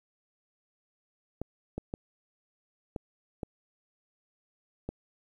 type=clicks; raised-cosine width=2 ms; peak=-21 dBFS; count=6; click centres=1.416 / 1.78 / 1.939 / 2.962 / 3.432 / 4.89 s; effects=10-bit